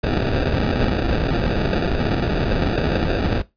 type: noise with sample-and-hold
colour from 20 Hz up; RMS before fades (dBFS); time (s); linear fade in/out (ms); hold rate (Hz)
pink; -20; 0.03-3.42; 10; 1050
effects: noise-tail reverb RT60 0.2 s tail -18 dB re dry + resampled to 11025 Hz